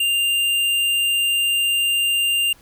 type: tone with tanh clipping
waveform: sine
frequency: 2794 Hz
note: F7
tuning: in tune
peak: -18 dBFS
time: 0-2.53 s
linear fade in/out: 5 ms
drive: 16 dB
effects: pink hiss -52 dBFS RMS until 2.61 s